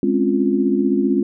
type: chord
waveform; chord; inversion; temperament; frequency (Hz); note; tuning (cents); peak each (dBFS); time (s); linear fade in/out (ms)
sine; Db major seventh; second; equal; 207.7 / 261.6 / 277.2 / 349.2; Ab3 / C4 / Db4 / F4; 0 / 0 / 0 / 0; -20; 0.03-1.23; 2
effects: none